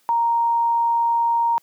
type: tone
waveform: sine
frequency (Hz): 932.3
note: A#5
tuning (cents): 0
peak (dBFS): -16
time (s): 0.09-1.58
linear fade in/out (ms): 0
effects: white hiss -61 dBFS RMS until 1.62 s + high-pass 150 Hz 12 dB/octave